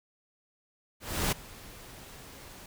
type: noise with ADSR envelope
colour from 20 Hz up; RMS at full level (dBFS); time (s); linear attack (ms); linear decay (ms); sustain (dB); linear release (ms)
pink; -27; 1-2.66; 320; 10; -21; 3
effects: none